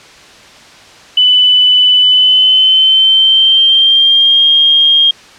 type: tone with pitch glide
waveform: sine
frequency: 2994 to 3227 Hz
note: F#7 to G7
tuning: +20 to +50 cents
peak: -4 dBFS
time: 1.17-5.11 s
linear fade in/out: 5 ms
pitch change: +130 cents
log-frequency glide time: 2.01-4.41 s
effects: white hiss -37 dBFS RMS until 5.38 s + low-pass 5000 Hz 12 dB/octave